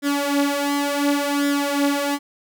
sawtooth tone with flanger, 285.1 Hz, C#4, 49 cents sharp, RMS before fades -21 dBFS, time 0.02-2.19 s, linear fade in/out 50 ms, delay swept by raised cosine 0.56 to 6.06 ms, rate 0.69 Hz, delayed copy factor +0.7, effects none

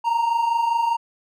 triangle tone pair together, 907.3 / 932.3 Hz, A#5 / A#5, -47 / 0 cents, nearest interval unison, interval 47 cents, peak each -24 / -17 dBFS, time 0.04-0.97 s, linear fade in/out 20 ms, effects none

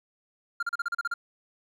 triangle tone bursts, 1396.9 Hz, F6, in tune, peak -24 dBFS, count 9, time 0.6-1.14 s, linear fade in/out 5 ms, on 28 ms, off 36 ms, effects none

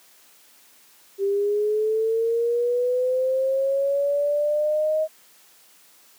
sine linear sweep, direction up, 392 to 630 Hz, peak -19 dBFS, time 1.18-5.08 s, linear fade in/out 50 ms, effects white hiss -54 dBFS RMS until 6.18 s + high-pass 200 Hz 12 dB/octave

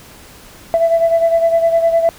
sine beating tone pair, 664 / 673.8 Hz, E5 / E5, +12 / +38 cents, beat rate 9.8 Hz, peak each -10 / -16 dBFS, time 0.74-2.09 s, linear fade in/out 0 ms, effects tanh soft clip ceiling -5 dBFS + pink hiss -40 dBFS RMS until 2.18 s

